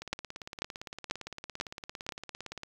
two click trains, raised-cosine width 0.2 ms, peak -23 / -13 dBFS, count 47 / 5, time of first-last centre 0.02-2.634 / 0.13-2.091 s, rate 17.6 / 2.04 Hz, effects 8-bit

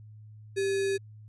sine tone with sample-and-hold, 392 Hz, G4, in tune, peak -25 dBFS, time 0.56-0.98 s, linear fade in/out 20 ms, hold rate 2100 Hz, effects added 107 Hz sine -46 dBFS peak until 1.28 s + resampled to 24000 Hz

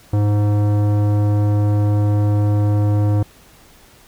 sine tone with tanh clipping, 103.7 Hz, G#2, 2 cents flat, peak -15 dBFS, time 0.13-3.23 s, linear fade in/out 5 ms, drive 16 dB, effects pink hiss -48 dBFS RMS until 4.07 s

